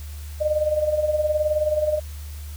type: tone with tremolo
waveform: sine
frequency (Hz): 608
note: D#5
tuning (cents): -40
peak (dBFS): -16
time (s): 0.4-2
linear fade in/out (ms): 20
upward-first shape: sine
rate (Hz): 19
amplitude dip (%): 65
effects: added 74 Hz sine -32 dBFS peak until 2.56 s + white hiss -46 dBFS RMS until 2.56 s